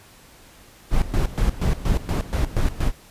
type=noise with tremolo; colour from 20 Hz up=brown; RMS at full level=-19 dBFS; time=0.9-2.92 s; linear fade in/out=50 ms; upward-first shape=square; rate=4.2 Hz; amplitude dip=80%; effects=pink hiss -49 dBFS RMS until 3.1 s + resampled to 32000 Hz